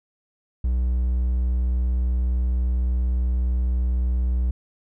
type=tone; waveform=triangle; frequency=61.74 Hz; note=B1; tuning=in tune; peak=-17 dBFS; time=0.64-4.51 s; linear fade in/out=5 ms; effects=none